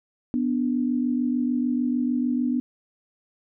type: tone pair together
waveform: sine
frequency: 246.9 / 293.6 Hz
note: B3 / D4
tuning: 0 / 0 cents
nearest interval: minor third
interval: 300 cents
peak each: -22 / -27 dBFS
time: 0.34-2.6 s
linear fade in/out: 0 ms
effects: none